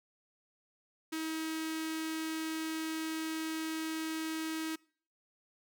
sawtooth tone with notch filter, 318.9 Hz, D#4, 43 cents sharp, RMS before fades -37 dBFS, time 1.12-4.76 s, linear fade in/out 10 ms, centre 680 Hz, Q 0.82, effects noise-tail reverb RT60 0.5 s tail -24 dB re dry

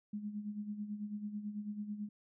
sine tone with tremolo, 208.4 Hz, G#3, 6 cents sharp, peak -36 dBFS, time 0.13-2.09 s, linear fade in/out 5 ms, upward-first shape sine, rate 9.1 Hz, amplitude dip 65%, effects none

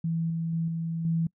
sine tone with level steps, 164.81 Hz, E3, in tune, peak -25 / -27 / -25 / -28 / -23 dBFS, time 0.04-1.27 s, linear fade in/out 5 ms, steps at 0.3 / 0.53 / 0.68 / 1.05 s, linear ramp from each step 2 ms, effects noise-tail reverb RT60 0.1 s tail -25 dB re dry

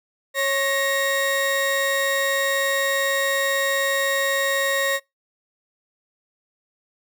35% pulse tone pair together, 549 / 1873.5 Hz, C#5 / A#6, -17 / +8 cents, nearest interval octave + major sixth, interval 2125 cents, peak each -21 dBFS, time 0.34-5 s, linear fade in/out 50 ms, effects noise-tail reverb RT60 0.2 s tail -25 dB re dry

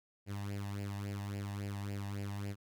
sawtooth tone with flanger, 100.5 Hz, G2, 44 cents sharp, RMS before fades -40 dBFS, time 0.26-2.56 s, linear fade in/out 50 ms, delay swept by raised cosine 0.4 to 1.13 ms, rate 3.6 Hz, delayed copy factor +0.7, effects none

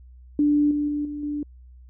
sine tone with level steps, 293.7 Hz, D4, in tune, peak -16 / -21 / -23 / -29 / -25 dBFS, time 0.39-1.43 s, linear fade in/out 2 ms, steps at 0.71 / 0.88 / 1.05 / 1.23 s, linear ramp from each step 2 ms, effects added 62 Hz sine -44 dBFS peak until 1.89 s

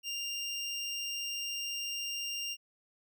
25% pulse tone, 2794 Hz, F7, in tune, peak -31 dBFS, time 0.03-2.57 s, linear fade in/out 50 ms, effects none

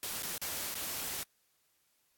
white noise with dropouts, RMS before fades -38 dBFS, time 0.03-1.23 s, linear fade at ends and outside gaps 0 ms, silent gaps 0.224-0.231 / 0.379-0.416 / 0.741-0.753 s, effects white hiss -74 dBFS RMS until 2.17 s + AAC 64 kbps

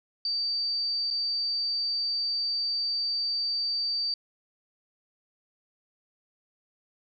sine tone with dropouts, 4630 Hz, D8, 25 cents flat, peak -26 dBFS, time 0.25-4.14 s, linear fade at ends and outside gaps 2 ms, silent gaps 1.104-1.109 s, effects none

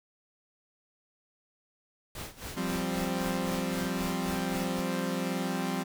pink noise with tremolo, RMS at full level -39 dBFS, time 2.15-4.81 s, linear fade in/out 2 ms, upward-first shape sine, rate 3.8 Hz, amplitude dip 85%
sawtooth chord, F suspended second, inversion none, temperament equal, 174.61 / 196 / 261.6 Hz, F3 / G3 / C4, 0 / 0 / 0 cents, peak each -30 dBFS, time 2.56-5.84 s, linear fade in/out 20 ms
effects none

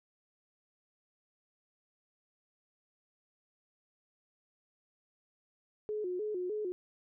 sine tone with vibrato, 392 Hz, G4, in tune, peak -33 dBFS, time 5.89-6.72 s, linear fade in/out 0 ms, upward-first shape square, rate 3.3 Hz, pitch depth 140 cents each way, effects none

